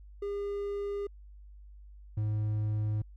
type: tone pair in turn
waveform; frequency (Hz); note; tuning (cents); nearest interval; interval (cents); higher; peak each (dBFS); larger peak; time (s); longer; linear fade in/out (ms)
triangle; 404.5 / 106.64; G#4 / G#2; -46 / +46; octave + major seventh; 2308; first; -30 / -26; second; 0.22-1.07 / 2.17-3.02; neither; 5
effects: added 50 Hz sine -48 dBFS peak until 3.16 s